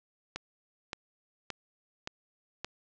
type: click train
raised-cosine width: 0.2 ms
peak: -18 dBFS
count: 5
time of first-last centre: 0.36-2.646 s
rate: 1.75 Hz
effects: low-pass 7000 Hz 12 dB/octave